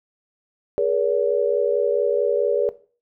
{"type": "tone cluster", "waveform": "sine", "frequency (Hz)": [415.3, 479.9, 571], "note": ["G#4", "B4", "D5"], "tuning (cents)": [0, -50, -49], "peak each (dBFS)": -22, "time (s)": [0.78, 2.69], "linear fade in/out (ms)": 0, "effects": ["noise-tail reverb RT60 0.4 s tail -17 dB re dry"]}